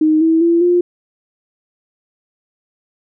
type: tone with pitch steps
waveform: sine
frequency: 311.1 / 324.3 / 338.1 / 352.4 Hz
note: D#4 / E4 / E4 / F4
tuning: 0 / -28 / +44 / +16 cents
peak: -9 dBFS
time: 0.01-0.81 s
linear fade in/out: 5 ms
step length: 200 ms
effects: none